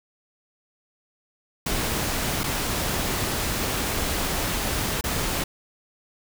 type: noise with dropouts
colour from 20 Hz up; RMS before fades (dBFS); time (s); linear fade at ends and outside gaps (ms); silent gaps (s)
pink; -26; 1.66-5.44; 5; 2.435-2.439 / 5.011-5.039
effects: none